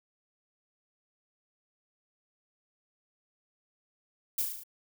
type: noise with echo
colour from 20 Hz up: violet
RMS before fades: -29 dBFS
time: 4.38-4.42 s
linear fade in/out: 5 ms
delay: 36 ms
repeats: 6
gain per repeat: -3 dB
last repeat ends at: 4.636 s
effects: none